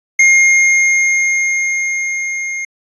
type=tone with level ramp; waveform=square; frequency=2131 Hz; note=C7; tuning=31 cents sharp; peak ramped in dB=-6 to -20 dBFS; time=0.19-2.65 s; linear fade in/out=5 ms; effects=resampled to 22050 Hz